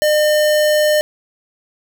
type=tone; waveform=square; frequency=605 Hz; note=D#5; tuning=49 cents flat; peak=-12 dBFS; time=0.02-1.01 s; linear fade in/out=0 ms; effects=none